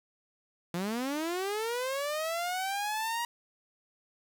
sawtooth linear sweep, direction up, 166.6 to 955 Hz, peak -27 dBFS, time 0.74-3.25 s, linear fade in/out 2 ms, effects 9-bit

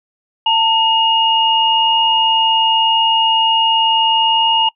sine tone pair together, 900.2 / 2858 Hz, A5 / F7, +39 / +39 cents, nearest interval octave + minor sixth, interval 2000 cents, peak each -13 dBFS, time 0.46-4.69 s, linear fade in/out 5 ms, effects noise-tail reverb RT60 0.1 s tail -23 dB re dry

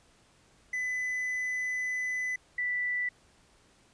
triangle / sine tone pair in turn, 2004 / 1974.1 Hz, B6 / B6, +25 / -1 cents, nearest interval unison, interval 26 cents, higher first, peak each -28 dBFS, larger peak neither, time 0.73-2.36 / 2.58-3.09 s, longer first, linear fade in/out 5 ms, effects pink hiss -63 dBFS RMS until 3.93 s + resampled to 22050 Hz

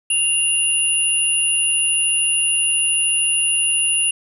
sine tone pair together, 2794 / 9981 Hz, F7 / D#9, 0 / +4 cents, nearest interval octave + minor seventh, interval 2204 cents, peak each -18 dBFS, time 0.1-4.11 s, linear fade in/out 5 ms, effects none

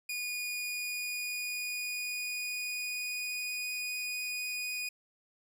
sawtooth tone with pitch glide, 2453 to 2474 Hz, D#7 to D#7, -25 to -10 cents, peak -31 dBFS, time 0.09-4.89 s, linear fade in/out 5 ms, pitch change +15 cents, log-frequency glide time 0.55-3.65 s, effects none

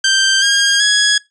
15% pulse tone with pitch steps, 1568 / 1618.6 / 1670.9 Hz, G6 / G#6 / G#6, 0 / -45 / +10 cents, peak -4 dBFS, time 0.04-1.18 s, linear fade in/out 5 ms, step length 380 ms, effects noise-tail reverb RT60 0.2 s tail -21 dB re dry + resampled to 24000 Hz

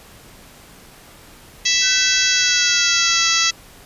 harmonic tone, 659.3 Hz, E5, in tune, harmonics 3 / 4 / 5 / 6 / 7 / 8 / 9 / 10, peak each -23 / -23 / -23 / -23 / -23 / -23 / -23 / -23 dBFS, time 1.65-3.51 s, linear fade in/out 10 ms
sine tone with pitch glide, 1519 to 1337.7 Hz, F#6 to E6, +45 to +25 cents, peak -24 dBFS, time 1.81-3.52 s, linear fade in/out 50 ms, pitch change -220 cents, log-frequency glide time 2.25-3.28 s
effects pink hiss -44 dBFS RMS until 3.85 s + resampled to 32000 Hz

